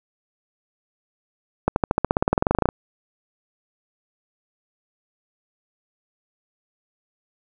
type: accelerating click train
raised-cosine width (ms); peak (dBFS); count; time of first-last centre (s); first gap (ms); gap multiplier
1; -3; 20; 1.68-2.689; 81; 0.95
effects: none